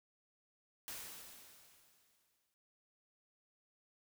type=noise with exponential decay; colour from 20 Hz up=white; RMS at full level=-45 dBFS; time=0.88-2.54 s; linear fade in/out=0 ms; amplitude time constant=360 ms; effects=none